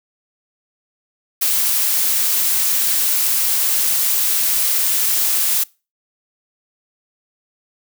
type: noise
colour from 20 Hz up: blue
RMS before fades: -17 dBFS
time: 1.41-5.64 s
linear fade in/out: 10 ms
effects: noise-tail reverb RT60 0.3 s tail -24 dB re dry